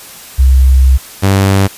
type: tone pair in turn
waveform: sine / sawtooth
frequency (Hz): 65.6 / 97.53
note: C2 / G2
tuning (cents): +5 / -8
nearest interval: perfect fifth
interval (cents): 687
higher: second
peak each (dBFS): -3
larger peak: neither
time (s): 0.38-0.98 / 1.22-1.68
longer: first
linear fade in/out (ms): 20
effects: white hiss -32 dBFS RMS until 1.77 s + resampled to 32000 Hz